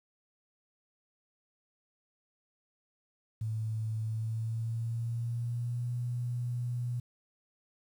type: tone with pitch glide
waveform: sine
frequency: 110.2 to 121.57 Hz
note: A2 to B2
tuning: +3 to -27 cents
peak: -31 dBFS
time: 3.41-7 s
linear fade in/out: 5 ms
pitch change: +170 cents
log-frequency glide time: 4.02-5.92 s
effects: 10-bit